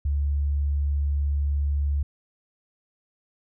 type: tone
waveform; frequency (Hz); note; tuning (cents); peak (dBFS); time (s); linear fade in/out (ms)
sine; 71.6; D2; -43; -21; 0.05-2.03; 5
effects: none